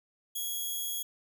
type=tone; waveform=5% pulse; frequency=3322 Hz; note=G#7; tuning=in tune; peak=-24 dBFS; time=0.35-1.03 s; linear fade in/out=10 ms; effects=none